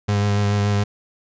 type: tone with vibrato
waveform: 35% pulse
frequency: 102.2 Hz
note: G#2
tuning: 27 cents flat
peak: -15 dBFS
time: 0.08-0.84 s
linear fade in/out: 10 ms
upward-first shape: sine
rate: 7 Hz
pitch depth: 17 cents each way
effects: resampled to 16000 Hz